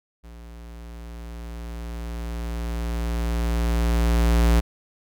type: tone with level ramp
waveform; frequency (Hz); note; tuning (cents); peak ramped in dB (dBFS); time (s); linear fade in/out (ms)
square; 58; A#1; -8; -41 to -15; 0.23-4.61; 20
effects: none